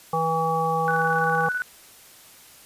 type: harmonic tone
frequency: 162.4 Hz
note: E3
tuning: 26 cents flat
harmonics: 1 / 3 / 5 / 7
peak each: -29 / -27 / -24 / -26 dBFS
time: 0.13-1.49 s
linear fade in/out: 5 ms
type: tone with tremolo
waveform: sine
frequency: 1485 Hz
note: F#6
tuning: 6 cents sharp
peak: -22 dBFS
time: 0.88-1.62 s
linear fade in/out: 0 ms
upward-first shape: square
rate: 18 Hz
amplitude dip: 45%
effects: white hiss -49 dBFS RMS until 2.65 s + resampled to 32000 Hz